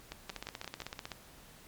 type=two click trains; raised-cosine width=0.2 ms; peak=-23 / -22 dBFS; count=5 / 14; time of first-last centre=0.12-0.819 / 0.3-1.118 s; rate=5.72 / 15.9 Hz; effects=pink hiss -56 dBFS RMS until 1.67 s + MP3 96 kbps